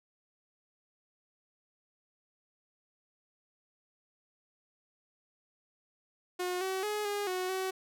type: tone with pitch steps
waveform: sawtooth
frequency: 361 / 379.2 / 420.3 / 409.2 / 367.9 / 377.4 Hz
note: F#4 / F#4 / G#4 / G#4 / F#4 / F#4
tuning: -43 / +43 / +21 / -26 / -10 / +34 cents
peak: -28 dBFS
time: 6.39-7.71 s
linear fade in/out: 10 ms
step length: 220 ms
effects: none